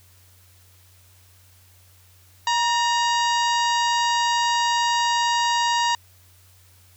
harmonic tone with a mistuned harmonic, 949 Hz, A#5, 31 cents sharp, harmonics 1 / 2 / 3 / 4 / 5 / 6 / 7 / 8, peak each -20 / -27 / -29 / -30 / -31 / -36 / -35 / -38 dBFS, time 2.47-5.95 s, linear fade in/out 2 ms, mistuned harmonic 2, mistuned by -62 cents, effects added 91 Hz sine -53 dBFS peak until 6.96 s + white hiss -56 dBFS RMS until 6.96 s

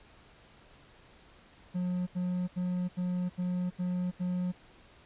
triangle tone bursts, 179.9 Hz, F#3, 48 cents flat, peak -27 dBFS, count 7, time 1.74-4.524 s, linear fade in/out 20 ms, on 330 ms, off 79 ms, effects pink hiss -58 dBFS RMS until 5.05 s + resampled to 8000 Hz

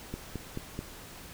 click train, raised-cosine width 3 ms, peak -21 dBFS, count 4, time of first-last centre 0.14-0.791 s, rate 4.61 Hz, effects pink hiss -47 dBFS RMS until 1.33 s

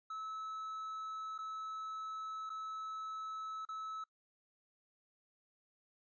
triangle tone with dropouts, 1300 Hz, E6, 24 cents flat, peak -39 dBFS, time 0.1-4.04 s, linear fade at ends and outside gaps 5 ms, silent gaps 1.38-1.387 / 2.495-2.5 / 3.652-3.688 s, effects noise-tail reverb RT60 0.1 s tail -22 dB re dry + resampled to 16000 Hz

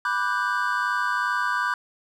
triangle chord, G major seventh, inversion first, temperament equal with one note detuned, 987.8 / 1174.7 / 1480 / 1582.5 Hz, B5 / D6 / F#6 / G6, 0 / 0 / 0 / +16 cents, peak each -26 dBFS, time 0.05-1.74 s, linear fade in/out 2 ms, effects none

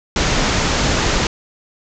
pink low-pass noise, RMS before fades -17 dBFS, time 0.16-1.27 s, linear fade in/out 2 ms, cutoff 7300 Hz, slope 96 dB/octave, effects none

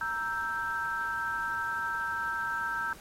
sine chord, E diminished, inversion second, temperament equal, 932.3 / 1318.5 / 1568 Hz, Bb5 / E6 / G6, 0 / 0 / 0 cents, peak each -37 / -35 / -32 dBFS, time 0.01-2.93 s, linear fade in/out 2 ms, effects pink hiss -52 dBFS RMS until 3 s + AAC 48 kbps

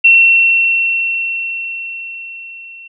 sine tone with level ramp, 2714 Hz, E7, 50 cents sharp, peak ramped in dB -3 to -32 dBFS, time 0.04-2.88 s, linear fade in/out 10 ms, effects none

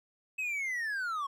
triangle linear sweep, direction down, 2592 to 1077 Hz, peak -30 dBFS, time 0.38-1.27 s, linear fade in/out 10 ms, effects none

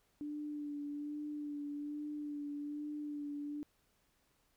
sine tone with vibrato, 293.7 Hz, D4, in tune, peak -39 dBFS, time 0.21-3.63 s, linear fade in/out 0 ms, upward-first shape sine, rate 1.2 Hz, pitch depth 24 cents each way, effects pink hiss -75 dBFS RMS until 4.56 s

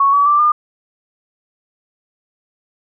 sine tone with pitch steps, 1108.7 / 1140.5 / 1173.3 / 1207 Hz, C#6 / C#6 / D6 / D6, 0 / +49 / -2 / +47 cents, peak -9 dBFS, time 0-0.52 s, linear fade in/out 5 ms, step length 130 ms, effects none

